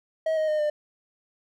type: tone with pitch steps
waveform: triangle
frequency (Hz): 638 / 624.9 / 612 / 599.4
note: D#5 / D#5 / D#5 / D5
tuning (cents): +43 / +7 / -29 / +35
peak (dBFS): -20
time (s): 0.26-0.7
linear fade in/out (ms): 5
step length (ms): 110
effects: none